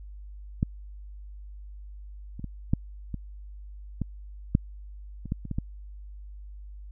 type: clicks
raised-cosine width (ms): 5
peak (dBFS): -11 / -25 / -22 / -9 / -20 / -15 / -7 / -24 / -15 / -24 / -18 / -15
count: 12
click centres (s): 0.629 / 2.395 / 2.443 / 2.735 / 3.143 / 4.017 / 4.551 / 5.257 / 5.321 / 5.453 / 5.513 / 5.585
effects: added 50 Hz sine -40 dBFS peak until 6.91 s